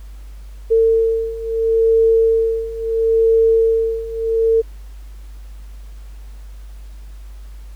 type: beating tone pair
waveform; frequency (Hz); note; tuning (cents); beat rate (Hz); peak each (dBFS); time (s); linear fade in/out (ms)
sine; 451 / 451.74; A4 / A4; +43 / +46; 0.74; -17 / -14; 0.7-4.62; 20
effects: added 50 Hz sine -32 dBFS peak until 7.75 s + pink hiss -52 dBFS RMS until 7.75 s